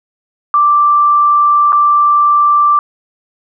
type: tone with dropouts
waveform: sine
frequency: 1174.7 Hz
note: D6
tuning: in tune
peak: -6 dBFS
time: 0.54-2.79 s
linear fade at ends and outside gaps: 1 ms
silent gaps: 1.722-1.729 s
effects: none